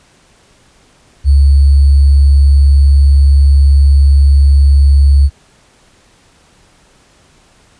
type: tone with sample-and-hold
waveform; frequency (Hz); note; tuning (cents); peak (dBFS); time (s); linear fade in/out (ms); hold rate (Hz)
sine; 69.8; C#2; +13; -3; 1.24-5.3; 50; 4410
effects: pink hiss -48 dBFS RMS until 7.79 s + resampled to 22050 Hz